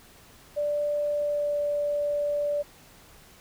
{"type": "tone with pitch glide", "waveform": "sine", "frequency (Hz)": [587.3, 583.6], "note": ["D5", "D5"], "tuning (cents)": [0, -11], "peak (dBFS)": -24, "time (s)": [0.56, 2.63], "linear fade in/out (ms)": 20, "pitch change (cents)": -11, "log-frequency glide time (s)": [1.11, 1.6], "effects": ["pink hiss -53 dBFS RMS until 3.4 s"]}